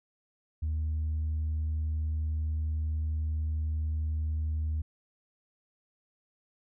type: tone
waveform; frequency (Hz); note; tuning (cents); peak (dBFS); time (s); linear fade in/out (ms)
sine; 77.78; D#2; 0; -26; 0.62-4.82; 10
effects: tanh soft clip ceiling -26 dBFS